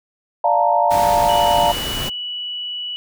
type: chord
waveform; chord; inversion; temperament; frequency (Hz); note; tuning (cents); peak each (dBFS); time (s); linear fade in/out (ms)
sine; Bb major seventh; first; equal; 587.3 / 698.5 / 880 / 932.3; D5 / F5 / A5 / Bb5; 0 / 0 / 0 / 0; -20 / -17 / -19 / -18; 0.44-1.72; 5
type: noise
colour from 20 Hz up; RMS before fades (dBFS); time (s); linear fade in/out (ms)
pink; -26; 0.9-2.1; 20
type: tone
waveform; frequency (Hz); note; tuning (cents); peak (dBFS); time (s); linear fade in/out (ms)
sine; 2948; F#7; -7; -24; 1.29-2.96; 0
effects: none